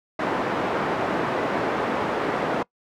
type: band-pass noise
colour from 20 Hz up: pink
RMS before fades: -25 dBFS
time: 0.19-2.63 s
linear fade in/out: 5 ms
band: 270 to 1400 Hz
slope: 12 dB/octave
effects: noise-tail reverb RT60 0.1 s tail -23 dB re dry